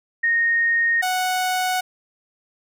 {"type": "tone pair in turn", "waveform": ["sine", "sawtooth"], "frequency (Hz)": [1855, 738.7], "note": ["A#6", "F#5"], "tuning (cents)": [-9, -3], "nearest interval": "octave + major third", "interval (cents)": 1594, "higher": "first", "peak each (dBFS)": [-16, -16], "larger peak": "neither", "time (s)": [[0.23, 1.02], [1.02, 1.81]], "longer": "neither", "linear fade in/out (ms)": 10, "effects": []}